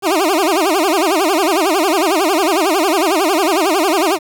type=tone with vibrato; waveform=20% pulse; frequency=350.8 Hz; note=F4; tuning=8 cents sharp; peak=-7 dBFS; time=0.02-4.19 s; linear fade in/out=50 ms; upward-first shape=sine; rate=11 Hz; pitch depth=250 cents each way; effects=7-bit